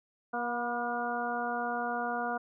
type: harmonic tone with a mistuned harmonic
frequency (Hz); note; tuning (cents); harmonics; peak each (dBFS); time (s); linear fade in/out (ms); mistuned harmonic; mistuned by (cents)
239.4; A#3; +46; 1 / 2 / 3 / 4 / 5 / 6; -39 / -39 / -34 / -40 / -40 / -37; 0.33-2.38; 10; 4; +30
effects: none